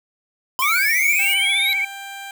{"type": "noise", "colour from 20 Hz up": "violet", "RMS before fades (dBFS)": -27, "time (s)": [0.59, 1.34], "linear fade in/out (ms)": 5}
{"type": "linear sweep", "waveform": "square", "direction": "up", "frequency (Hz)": [995, 3951], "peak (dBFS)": -20, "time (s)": [0.59, 1.73], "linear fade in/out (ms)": 0}
{"type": "tone with vibrato", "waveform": "sine", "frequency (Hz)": 2262, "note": "C#7", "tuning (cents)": 34, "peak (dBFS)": -18, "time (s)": [0.62, 1.85], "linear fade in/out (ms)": 5, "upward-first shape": "triangle", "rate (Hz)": 15, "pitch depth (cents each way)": 76}
{"type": "tone", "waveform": "15% pulse", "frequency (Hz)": 790, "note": "G5", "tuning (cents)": 13, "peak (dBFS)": -25, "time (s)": [1.19, 2.31], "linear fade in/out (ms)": 2}
{"effects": []}